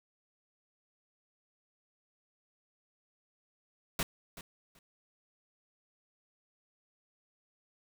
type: noise with echo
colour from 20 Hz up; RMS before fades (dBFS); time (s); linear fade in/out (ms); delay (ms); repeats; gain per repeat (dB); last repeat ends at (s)
pink; -32; 3.99-4.03; 2; 380; 2; -15; 4.79
effects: none